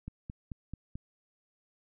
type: click train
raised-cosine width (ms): 5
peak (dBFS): -27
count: 5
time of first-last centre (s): 0.08-0.955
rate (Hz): 4.57
effects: none